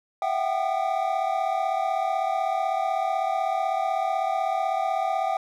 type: tone cluster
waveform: triangle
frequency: 664 / 742 / 778 / 1218 Hz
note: E5 / F#5 / G5 / D#6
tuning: +12 / +5 / -13 / -37 cents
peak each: -27 / -27 / -24 / -32 dBFS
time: 0.22-5.37 s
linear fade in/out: 2 ms
effects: none